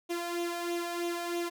sawtooth tone with flanger, 345 Hz, F4, 21 cents flat, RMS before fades -34 dBFS, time 0.09-1.5 s, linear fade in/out 20 ms, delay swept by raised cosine 0.3 to 1.3 ms, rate 3.1 Hz, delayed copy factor +0.6, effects none

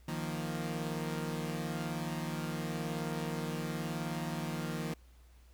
sawtooth chord, Eb suspended second, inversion none, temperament equal, 155.56 / 174.61 / 233.1 Hz, Eb3 / F3 / Bb3, 0 / 0 / 0 cents, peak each -34 / -36 / -37 dBFS, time 0.08-4.94 s, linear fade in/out 5 ms, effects added 60 Hz sine -56 dBFS peak until 5.53 s + pink hiss -68 dBFS RMS until 5.53 s

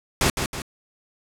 pink noise with echo, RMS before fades -19 dBFS, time 0.21-0.3 s, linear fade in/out 2 ms, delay 160 ms, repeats 2, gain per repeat -6 dB, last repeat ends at 0.62 s, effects low-pass 11000 Hz 12 dB/octave

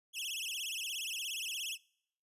sawtooth tone with vibrato, 2960 Hz, F#7, in tune, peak -34 dBFS, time 0.13-1.78 s, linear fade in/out 50 ms, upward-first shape sine, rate 17 Hz, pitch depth 240 cents each way, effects noise-tail reverb RT60 0.7 s tail -25 dB re dry + resampled to 32000 Hz

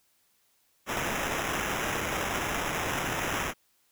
blue noise with sample-and-hold, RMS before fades -31 dBFS, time 0.86-3.54 s, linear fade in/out 50 ms, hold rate 4410 Hz, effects white hiss -69 dBFS RMS until 3.91 s

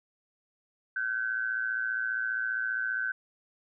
sine tone with amplitude modulation, 1529 Hz, G6, 44 cents flat, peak -25 dBFS, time 0.96-3.12 s, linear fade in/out 5 ms, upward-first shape sine, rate 115 Hz, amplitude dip 70%, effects none

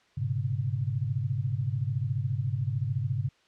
sine tone cluster, 102.9 / 124 / 137.9 Hz, G#2 / B2 / C#3, -16 / +7 / -9 cents, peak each -31 / -31 / -31 dBFS, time 0.17-3.29 s, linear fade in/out 10 ms, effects white hiss -64 dBFS RMS until 3.47 s + low-pass 4000 Hz 12 dB/octave

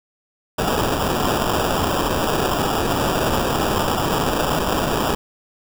violet noise with sample-and-hold, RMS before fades -20 dBFS, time 0.58-5.15 s, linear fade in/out 5 ms, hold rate 2100 Hz, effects none

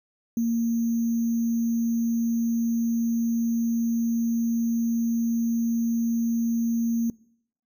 sine tone with sample-and-hold, 231.3 Hz, A#3, 13 cents flat, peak -21 dBFS, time 0.37-7.1 s, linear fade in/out 2 ms, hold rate 6300 Hz, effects noise-tail reverb RT60 0.7 s tail -24 dB re dry

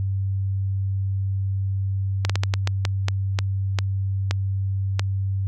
slowing click train, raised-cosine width 0.2 ms, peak -6 dBFS, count 12, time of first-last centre 2.25-4.995 s, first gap 46 ms, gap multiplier 1.31, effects added 97 Hz sine -21 dBFS peak until 5.47 s

